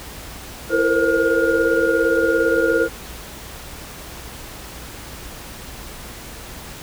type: tone cluster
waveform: sine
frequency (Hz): 333.9 / 453.9 / 471.3 / 522 / 1423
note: E4 / A#4 / A#4 / C5 / F6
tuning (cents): +22 / -46 / +19 / -4 / +32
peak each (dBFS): -21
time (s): 0.69-2.89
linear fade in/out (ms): 50
effects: added 60 Hz sine -42 dBFS peak until 6.82 s + pink hiss -36 dBFS RMS until 6.82 s